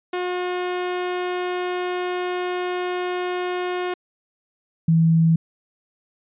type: tone pair in turn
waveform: sawtooth / sine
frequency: 360 / 163.54 Hz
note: F#4 / E3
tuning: -47 / -13 cents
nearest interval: octave + major second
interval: 1366 cents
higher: first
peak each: -19 / -13 dBFS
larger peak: second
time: 0.13-3.94 / 4.88-5.36 s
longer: first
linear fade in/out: 5 ms
effects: resampled to 8000 Hz